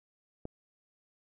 click, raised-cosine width 2 ms, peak -26 dBFS, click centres 0.454 s, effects none

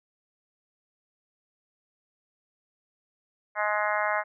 harmonic tone, 210 Hz, G#3, 19 cents sharp, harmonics 3 / 4 / 5 / 6 / 7 / 8 / 9 / 10, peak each -30 / -31 / -32 / -33 / -33 / -34 / -35 / -35 dBFS, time 3.55-4.24 s, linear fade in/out 50 ms, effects none

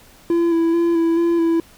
triangle tone with vibrato, 335.4 Hz, E4, 30 cents sharp, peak -12 dBFS, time 0.3-1.6 s, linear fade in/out 2 ms, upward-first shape square, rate 2.3 Hz, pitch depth 20 cents each way, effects pink hiss -48 dBFS RMS until 1.77 s

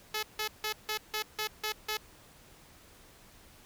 5% pulse tone bursts, 429.3 Hz, A4, 43 cents flat, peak -20 dBFS, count 8, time 0.14-1.972 s, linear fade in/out 5 ms, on 89 ms, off 160 ms, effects pink hiss -57 dBFS RMS until 3.65 s

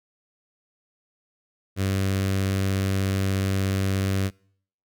sawtooth tone with notch filter, 96.7 Hz, G2, 23 cents flat, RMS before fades -24 dBFS, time 1.76-4.31 s, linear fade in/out 50 ms, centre 870 Hz, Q 1.5, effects noise-tail reverb RT60 0.6 s tail -26 dB re dry

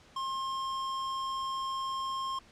square tone, 1065 Hz, C6, 30 cents sharp, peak -33 dBFS, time 0.16-2.39 s, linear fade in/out 5 ms, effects pink hiss -58 dBFS RMS until 2.51 s + low-pass 6000 Hz 12 dB/octave

